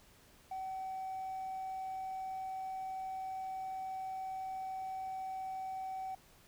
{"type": "tone with hard clipping", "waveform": "triangle", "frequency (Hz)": 760, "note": "F#5", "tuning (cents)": 46, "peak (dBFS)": -38, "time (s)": [0.51, 6.15], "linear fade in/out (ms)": 5, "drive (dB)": 2, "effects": ["pink hiss -63 dBFS RMS until 6.47 s"]}